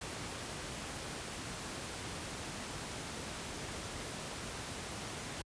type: noise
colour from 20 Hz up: pink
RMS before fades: -42 dBFS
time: 0.01-5.42 s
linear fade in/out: 5 ms
effects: high-pass 60 Hz 12 dB/octave + resampled to 22050 Hz